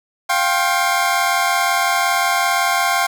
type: chord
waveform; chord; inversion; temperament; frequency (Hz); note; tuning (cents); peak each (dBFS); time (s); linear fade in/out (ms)
25% pulse; F suspended second; none; equal with one note detuned; 698.5 / 784 / 1066.6; F5 / G5 / C6; 0 / 0 / +33; -16; 0.29-3.07; 10
effects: none